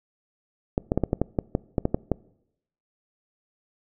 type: clicks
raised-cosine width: 2 ms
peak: -8 dBFS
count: 12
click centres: 0.779 / 0.919 / 0.976 / 1.037 / 1.131 / 1.216 / 1.388 / 1.551 / 1.782 / 1.854 / 1.945 / 2.117 s
effects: noise-tail reverb RT60 0.8 s tail -23 dB re dry